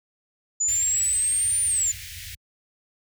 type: exponential two-way sweep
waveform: sine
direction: up then down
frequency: 6930 to 9350 to 6930 Hz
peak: -20 dBFS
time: 0.6-1.92 s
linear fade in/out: 10 ms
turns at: 1.64 s
type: band-stop noise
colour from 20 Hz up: pink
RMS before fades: -37 dBFS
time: 0.68-2.35 s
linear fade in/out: 5 ms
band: 110 to 1800 Hz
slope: 48 dB/octave
effects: high-pass 60 Hz 12 dB/octave